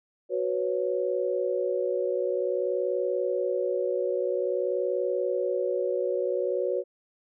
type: chord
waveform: sine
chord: F# suspended fourth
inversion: none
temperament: equal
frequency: 370 / 493.9 / 554.4 Hz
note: F#4 / B4 / C#5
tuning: 0 / 0 / 0 cents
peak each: -29 dBFS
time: 0.29-6.84 s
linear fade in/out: 50 ms
effects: none